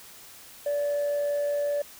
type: tone with amplitude modulation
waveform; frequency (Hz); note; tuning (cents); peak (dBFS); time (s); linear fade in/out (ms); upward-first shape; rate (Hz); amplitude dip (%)
sine; 579; D5; -25; -21; 0.66-1.82; 5; sine; 105; 30
effects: tanh soft clip ceiling -22 dBFS + white hiss -48 dBFS RMS until 1.99 s